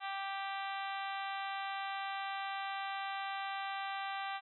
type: harmonic tone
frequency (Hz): 392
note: G4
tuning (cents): 0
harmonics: 2 / 3 / 4 / 5 / 6 / 7 / 8 / 9 / 10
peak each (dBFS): -40 / -44 / -46 / -48 / -50 / -51 / -52 / -53 / -54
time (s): 0-4.41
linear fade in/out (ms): 50
effects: none